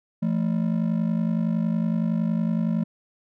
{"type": "ring-modulated tone", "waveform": "triangle", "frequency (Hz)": 196.5, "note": "G3", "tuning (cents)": 4, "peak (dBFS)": -16, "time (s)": [0.22, 2.84], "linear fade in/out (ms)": 10, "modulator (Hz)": 25.4, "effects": []}